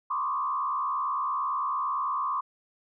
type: tone with frequency modulation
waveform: sine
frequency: 1108.7 Hz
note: C#6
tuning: in tune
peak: -26 dBFS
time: 0.1-2.41 s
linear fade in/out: 10 ms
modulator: 68.9 Hz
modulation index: 1.4
effects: none